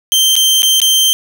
sawtooth tone with dropouts, 3136 Hz, G7, in tune, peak -5 dBFS, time 0.12-1.13 s, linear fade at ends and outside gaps 0 ms, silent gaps 0.355-0.364 / 0.621-0.631 / 0.801-0.817 s, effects none

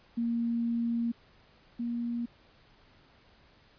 sine tone pair in turn, 233.6 / 236.6 Hz, A#3 / A#3, +4 / +26 cents, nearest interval unison, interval 22 cents, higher second, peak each -27 / -30 dBFS, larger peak first, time 0.17-1.12 / 1.79-2.26 s, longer first, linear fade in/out 10 ms, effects pink hiss -61 dBFS RMS until 3.78 s + resampled to 11025 Hz

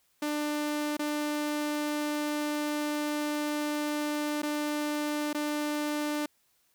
sawtooth tone with dropouts, 297.5 Hz, D4, 22 cents sharp, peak -25 dBFS, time 0.22-6.26 s, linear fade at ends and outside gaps 5 ms, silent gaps 0.969-0.992 / 4.42-4.43 / 5.331-5.346 s, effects white hiss -70 dBFS RMS until 6.74 s

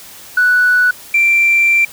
sine tone pair in turn, 1480 / 2354 Hz, F#6 / D7, 0 / +3 cents, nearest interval minor sixth, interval 803 cents, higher second, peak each -7 dBFS, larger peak neither, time 0.37-0.91 / 1.14-1.85 s, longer second, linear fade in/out 5 ms, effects tanh soft clip ceiling -4 dBFS + white hiss -36 dBFS RMS until 1.92 s

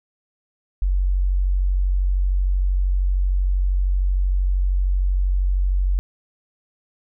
sine tone, 46.47 Hz, F#1, 8 cents sharp, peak -16 dBFS, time 0.82-5.99 s, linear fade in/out 0 ms, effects none

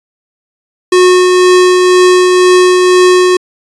square tone with tremolo, 364.3 Hz, F#4, 27 cents flat, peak -3 dBFS, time 0.92-3.37 s, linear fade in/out 5 ms, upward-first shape triangle, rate 2 Hz, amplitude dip 30%, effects resampled to 22050 Hz

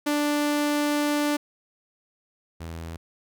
sawtooth tone pair in turn, 294 / 82.5 Hz, D4 / E2, +2 / +2 cents, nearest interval octave + minor seventh, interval 2200 cents, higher first, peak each -18 / -30 dBFS, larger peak first, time 0.06-1.37 / 2.6-2.97 s, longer first, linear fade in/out 10 ms, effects none

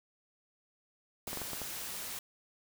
white noise, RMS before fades -41 dBFS, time 1.27-2.19 s, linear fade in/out 2 ms
clicks, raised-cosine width 1 ms, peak -26 dBFS, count 6, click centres 1.277 / 1.331 / 1.373 / 1.417 / 1.533 / 1.617 s
effects none

